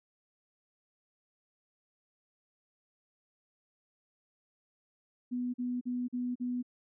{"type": "tone bursts", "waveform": "sine", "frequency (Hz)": 246.9, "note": "B3", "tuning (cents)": 0, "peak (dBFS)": -31, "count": 5, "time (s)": [5.31, 6.628], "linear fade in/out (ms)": 20, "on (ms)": 230, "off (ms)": 42, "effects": []}